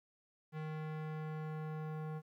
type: tone with low-pass filter sweep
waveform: square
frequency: 155.56 Hz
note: D#3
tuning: in tune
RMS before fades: -42 dBFS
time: 0.52-2.22 s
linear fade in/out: 50 ms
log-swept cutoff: 2200 to 1200 Hz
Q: 1
effects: 12-bit